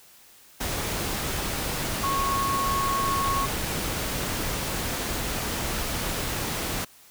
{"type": "tone in noise", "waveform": "sine", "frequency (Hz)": 1100, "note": "C#6", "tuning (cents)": -14, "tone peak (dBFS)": -24, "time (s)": [2.03, 3.46], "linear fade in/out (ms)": 10, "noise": "pink", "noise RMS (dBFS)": -29, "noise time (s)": [0.6, 6.85], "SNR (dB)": 2, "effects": ["white hiss -53 dBFS RMS until 7.1 s"]}